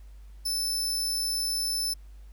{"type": "tone with amplitude modulation", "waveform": "sawtooth", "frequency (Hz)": 5274, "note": "E8", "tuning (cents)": 0, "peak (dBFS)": -23, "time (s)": [0.45, 1.94], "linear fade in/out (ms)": 10, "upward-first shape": "sine", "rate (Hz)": 282, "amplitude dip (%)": 25, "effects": ["added 50 Hz sine -44 dBFS peak until 2.32 s", "pink hiss -65 dBFS RMS until 2.32 s"]}